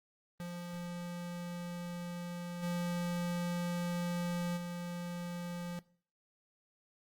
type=tone with level steps; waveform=square; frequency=174.61 Hz; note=F3; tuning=in tune; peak=-40 / -34 / -39 dBFS; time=0.4-5.79 s; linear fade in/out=0 ms; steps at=2.62 / 4.56 s; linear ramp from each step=20 ms; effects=noise-tail reverb RT60 0.5 s tail -21 dB re dry + Opus 32 kbps